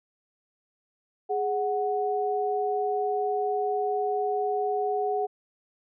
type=tone pair together; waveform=sine; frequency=415.7 / 740 Hz; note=G#4 / F#5; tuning=+2 / 0 cents; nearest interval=minor seventh; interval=998 cents; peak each=-27 dBFS; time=1.29-5.27 s; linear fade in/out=20 ms; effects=none